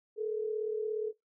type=tone pair together; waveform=sine; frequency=429.1 / 466.2 Hz; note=A4 / A#4; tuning=-43 / 0 cents; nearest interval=minor second; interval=143 cents; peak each=-32 / -38 dBFS; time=0.16-1.13 s; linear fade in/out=50 ms; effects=noise-tail reverb RT60 0.2 s tail -25 dB re dry